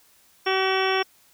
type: tone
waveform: sine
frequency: 5520 Hz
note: F8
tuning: 21 cents flat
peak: -34 dBFS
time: 0.45-1.04 s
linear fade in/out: 20 ms
type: harmonic tone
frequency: 380.8 Hz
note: F#4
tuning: 50 cents sharp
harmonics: 1 / 2 / 3 / 4 / 5 / 6 / 7 / 8 / 9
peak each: -24 / -27 / -29 / -30 / -31 / -32 / -32 / -33 / -34 dBFS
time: 0.46-1.03 s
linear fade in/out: 10 ms
effects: white hiss -58 dBFS RMS until 1.33 s